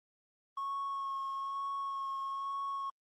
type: tone with vibrato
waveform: triangle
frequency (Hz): 1096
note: C#6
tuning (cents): -20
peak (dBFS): -31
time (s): 0.57-2.9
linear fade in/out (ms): 5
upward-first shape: sine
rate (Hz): 1.1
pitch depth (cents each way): 15
effects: tanh soft clip ceiling -30 dBFS + Opus 24 kbps